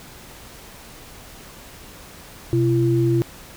sine tone pair together, 126.54 / 339.3 Hz, B2 / F4, +43 / -50 cents, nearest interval octave + perfect fourth, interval 1707 cents, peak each -18 dBFS, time 2.53-3.22 s, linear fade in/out 0 ms, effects pink hiss -42 dBFS RMS until 3.56 s

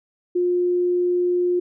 sine tone, 355.7 Hz, F4, 32 cents sharp, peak -17 dBFS, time 0.35-1.6 s, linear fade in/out 10 ms, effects none

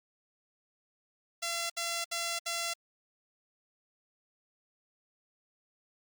5% pulse tone bursts, 680 Hz, F5, 46 cents flat, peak -21 dBFS, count 4, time 1.42-2.738 s, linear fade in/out 10 ms, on 280 ms, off 66 ms, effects Opus 48 kbps

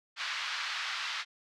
pink band-pass noise, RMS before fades -36 dBFS, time 0.16-1.25 s, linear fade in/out 50 ms, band 1200 to 4800 Hz, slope 24 dB/octave, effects none

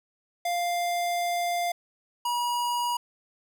square tone pair in turn, 698.5 / 963.1 Hz, F5 / B5, 0 / -44 cents, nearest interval tritone, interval 556 cents, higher second, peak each -26 dBFS, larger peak neither, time 0.45-1.72 / 2.25-2.97 s, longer first, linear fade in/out 5 ms, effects none

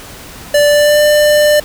square tone with pitch glide, 585 to 596.3 Hz, D5 to D5, -7 to +26 cents, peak -7 dBFS, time 0.54-1.6 s, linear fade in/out 5 ms, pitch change +33 cents, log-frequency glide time 0.67-1.01 s, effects pink hiss -32 dBFS RMS until 1.64 s

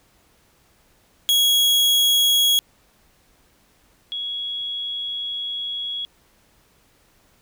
40% pulse / sine tone pair in turn, 3322 / 3337 Hz, G#7 / G#7, 0 / +8 cents, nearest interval unison, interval 8 cents, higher second, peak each -14 / -25 dBFS, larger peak first, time 1.29-2.59 / 4.12-6.05 s, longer second, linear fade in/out 0 ms, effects pink hiss -59 dBFS RMS until 7.41 s

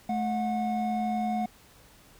triangle tone pair together, 216.6 / 728 Hz, A3 / F#5, -27 / -28 cents, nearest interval octave + major sixth, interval 2099 cents, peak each -27 dBFS, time 0.09-1.46 s, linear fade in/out 5 ms, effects pink hiss -56 dBFS RMS until 2.19 s

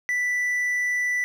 triangle tone, 1975.5 Hz, B6, in tune, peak -20 dBFS, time 0.09-1.24 s, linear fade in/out 0 ms, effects none

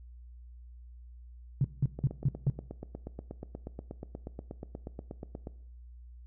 sine tone bursts, 136.5 Hz, C#3, 26 cents flat, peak -22 dBFS, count 5, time 1.61-2.5 s, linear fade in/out 2 ms, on 34 ms, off 180 ms
click train, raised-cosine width 2 ms, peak -26 dBFS, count 30, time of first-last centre 1.99-5.471 s, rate 8.33 Hz
effects noise-tail reverb RT60 0.7 s tail -19 dB re dry + added 60 Hz sine -47 dBFS peak until 6.26 s

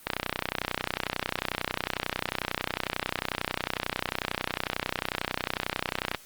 click train, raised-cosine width 0.3 ms, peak -10 dBFS, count 190, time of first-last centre 0.07-6.147 s, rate 31.1 Hz, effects white hiss -51 dBFS RMS until 6.25 s + Opus 32 kbps

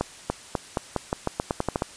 accelerating click train, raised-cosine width 1 ms, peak -9 dBFS, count 13, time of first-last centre 0.01-1.821 s, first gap 290 ms, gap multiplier 0.87, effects white hiss -45 dBFS RMS until 1.96 s + resampled to 22050 Hz

